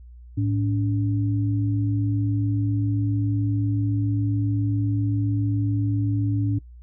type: tone pair together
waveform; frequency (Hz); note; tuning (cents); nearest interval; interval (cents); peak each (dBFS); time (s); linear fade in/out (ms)
sine; 107.4 / 286.5; A2 / D4; -41 / -43; octave + perfect fourth; 1698; -21 / -26; 0.37-6.59; 10
effects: noise-tail reverb RT60 0.1 s tail -22 dB re dry + added 60 Hz sine -41 dBFS peak until 6.82 s